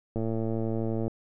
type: click train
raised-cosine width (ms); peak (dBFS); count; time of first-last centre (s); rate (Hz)
2; -18; 104; 0.16-1.08; 112
effects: none